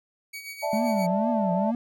sawtooth tone with tremolo, 2258 Hz, C#7, 31 cents sharp, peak -31 dBFS, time 0.33-1.07 s, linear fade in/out 10 ms, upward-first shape sine, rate 7.6 Hz, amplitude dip 60%
sine chord, D suspended second, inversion none, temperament equal, 587.3 / 659.3 / 880 Hz, D5 / E5 / A5, 0 / 0 / 0 cents, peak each -29 dBFS, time 0.62-1.72 s, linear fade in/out 20 ms
triangle tone with vibrato, 206.3 Hz, G#3, 11 cents flat, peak -22 dBFS, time 0.73-1.75 s, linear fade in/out 2 ms, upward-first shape triangle, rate 2.2 Hz, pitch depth 290 cents each way
effects none

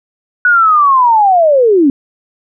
sine linear sweep, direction down, 1479 to 260 Hz, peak -5 dBFS, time 0.45-1.9 s, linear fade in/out 2 ms, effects none

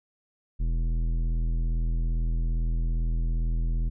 sine tone with tanh clipping, 41.2 Hz, E1, in tune, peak -25 dBFS, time 0.59-3.9 s, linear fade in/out 20 ms, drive 12 dB, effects none

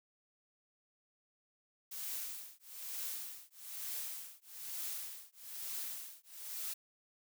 blue noise with tremolo, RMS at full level -40 dBFS, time 1.91-6.74 s, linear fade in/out 10 ms, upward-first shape triangle, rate 1.1 Hz, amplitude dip 100%, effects none

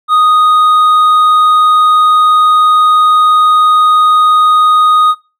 sine tone with hard clipping, 1243 Hz, D#6, 2 cents flat, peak -6 dBFS, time 0.08-5.15 s, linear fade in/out 50 ms, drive 4 dB, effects noise-tail reverb RT60 0.3 s tail -23 dB re dry

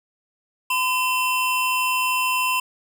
square tone pair together, 1013.1 / 2700 Hz, B5 / E7, +44 / +41 cents, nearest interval octave + perfect fourth, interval 1697 cents, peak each -23 dBFS, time 0.7-2.6 s, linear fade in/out 5 ms, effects none

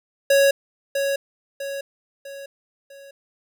square tone with echo, 554.4 Hz, C#5, in tune, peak -14 dBFS, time 0.3-0.51 s, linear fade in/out 5 ms, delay 650 ms, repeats 4, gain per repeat -7 dB, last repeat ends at 3.11 s, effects none

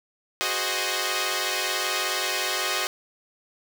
5% pulse chord, Ab dominant seventh, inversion third, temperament equal with one note detuned, 370 / 415.3 / 521.7 / 622.3 Hz, Gb4 / Ab4 / C5 / Eb5, 0 / 0 / -5 / 0 cents, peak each -18 / -21 / -19 / -18 dBFS, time 0.41-2.87 s, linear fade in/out 0 ms, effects none

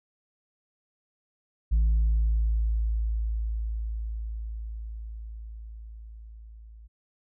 sine tone with level ramp, 55 Hz, A1, in tune, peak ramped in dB -16 to -45 dBFS, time 1.71-6.88 s, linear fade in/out 20 ms, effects tanh soft clip ceiling -18 dBFS

